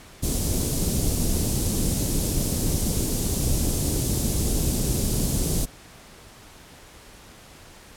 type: band-stop noise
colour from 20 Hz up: pink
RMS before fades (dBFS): -23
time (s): 0.22-5.66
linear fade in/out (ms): 20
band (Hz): 340 to 7200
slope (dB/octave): 12
effects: pink hiss -47 dBFS RMS until 7.96 s + low-pass 12000 Hz 12 dB/octave